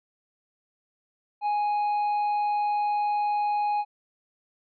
triangle tone, 830.6 Hz, G#5, in tune, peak -21 dBFS, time 1.41-3.85 s, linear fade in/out 50 ms, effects resampled to 11025 Hz

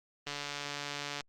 click train, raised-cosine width 0.2 ms, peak -20 dBFS, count 136, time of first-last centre 0.27-1.208 s, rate 144 Hz, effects Opus 24 kbps

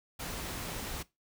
pink noise, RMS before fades -39 dBFS, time 0.19-1.03 s, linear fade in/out 10 ms, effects noise-tail reverb RT60 0.2 s tail -19 dB re dry

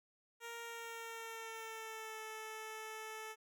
10% pulse tone with pitch glide, 466.2 to 437.5 Hz, A#4 to A4, 0 to -10 cents, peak -37 dBFS, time 0.4-3.36 s, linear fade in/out 50 ms, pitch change -110 cents, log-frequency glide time 0.62-2.21 s, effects none

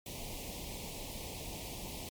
pink band-stop noise, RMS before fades -43 dBFS, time 0.06-2.09 s, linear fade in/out 2 ms, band 960 to 2200 Hz, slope 48 dB/octave, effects MP3 96 kbps

